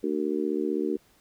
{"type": "harmonic tone", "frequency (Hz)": 75.7, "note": "D#2", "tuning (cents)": -47, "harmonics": [3, 4, 5, 6], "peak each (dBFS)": [-33, -29, -29, -33], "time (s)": [0.03, 0.97], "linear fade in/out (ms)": 10, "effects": ["pink hiss -62 dBFS RMS until 1.2 s"]}